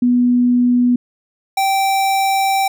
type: tone pair in turn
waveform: sine / square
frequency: 245.2 / 778.5 Hz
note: B3 / G5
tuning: -12 / -12 cents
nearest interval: octave + minor sixth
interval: 2000 cents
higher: second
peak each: -10 / -14 dBFS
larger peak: first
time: 0.02-0.96 / 1.57-2.68 s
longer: second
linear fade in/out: 5 ms
effects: none